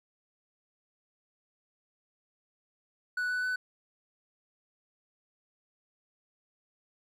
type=tone with pitch steps; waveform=triangle; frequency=1480 / 1490.3 / 1500.7 Hz; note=F#6 / F#6 / F#6; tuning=0 / +12 / +24 cents; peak=-27 dBFS; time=3.17-3.56 s; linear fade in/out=5 ms; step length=130 ms; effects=none